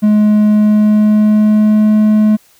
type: tone with pitch glide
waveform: triangle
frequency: 211.1 to 213.7 Hz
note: G#3 to G#3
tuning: +29 to +50 cents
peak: -4 dBFS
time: 0.02-2.37 s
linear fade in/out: 20 ms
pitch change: +21 cents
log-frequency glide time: 0.48-1.94 s
effects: white hiss -49 dBFS RMS until 2.59 s